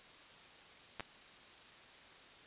clicks, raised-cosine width 0.3 ms, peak -25 dBFS, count 2, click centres 0.997 / 1.006 s, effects white hiss -57 dBFS RMS until 2.46 s + resampled to 8000 Hz

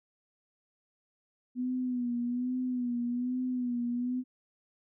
sine tone with vibrato, 246.9 Hz, B3, in tune, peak -29 dBFS, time 1.55-4.24 s, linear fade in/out 50 ms, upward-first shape sine, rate 1.2 Hz, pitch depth 52 cents each way, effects none

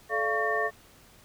sine tone cluster, 434.4 / 588 / 689 / 1117 / 1811 Hz, A4 / D5 / F5 / C#6 / A6, -22 / +2 / -24 / +13 / +49 cents, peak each -31 / -35 / -31 / -32 / -29 dBFS, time 0.09-0.71 s, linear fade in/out 50 ms, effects pink hiss -56 dBFS RMS until 1.24 s

